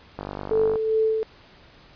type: click train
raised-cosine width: 1 ms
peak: -17 dBFS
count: 29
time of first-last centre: 0.19-0.757 s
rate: 49.4 Hz
type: tone with tremolo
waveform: sine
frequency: 440 Hz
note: A4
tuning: in tune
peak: -17 dBFS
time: 0.51-1.23 s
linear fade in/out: 0 ms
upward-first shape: sine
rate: 2.5 Hz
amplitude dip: 45%
effects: pink hiss -51 dBFS RMS until 1.95 s + resampled to 11025 Hz